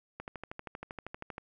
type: click train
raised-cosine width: 0.5 ms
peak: -25 dBFS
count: 16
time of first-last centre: 0.2-1.381 s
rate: 12.7 Hz
effects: none